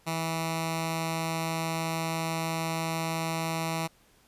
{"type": "tone with notch filter", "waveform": "10% pulse", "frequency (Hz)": 163.1, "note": "E3", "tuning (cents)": -18, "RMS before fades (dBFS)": -31, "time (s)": [0.06, 3.88], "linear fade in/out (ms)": 20, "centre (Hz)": 420, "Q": 1.1, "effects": ["pink hiss -62 dBFS RMS until 4.27 s", "resampled to 32000 Hz"]}